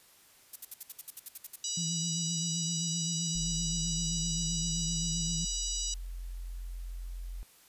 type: noise bursts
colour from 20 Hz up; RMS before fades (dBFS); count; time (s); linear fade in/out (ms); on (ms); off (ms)
violet; -38; 12; 0.53-1.56; 5; 29; 62
type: harmonic tone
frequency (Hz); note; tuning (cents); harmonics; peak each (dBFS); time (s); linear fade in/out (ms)
974; B5; -24; 3 / 4 / 5 / 6 / 7 / 8; -43 / -40 / -41 / -37 / -43 / -38; 1.64-5.94; 2
type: tone with vibrato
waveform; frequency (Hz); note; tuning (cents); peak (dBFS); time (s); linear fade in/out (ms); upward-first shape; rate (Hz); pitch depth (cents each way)
sine; 164.81; E3; 0; -34; 1.77-5.45; 5; sine; 7.7; 58
type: tone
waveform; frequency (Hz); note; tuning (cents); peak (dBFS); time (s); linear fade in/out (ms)
sine; 43.65; F1; 0; -37; 3.35-7.43; 0
effects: white hiss -60 dBFS RMS until 7.68 s + resampled to 32000 Hz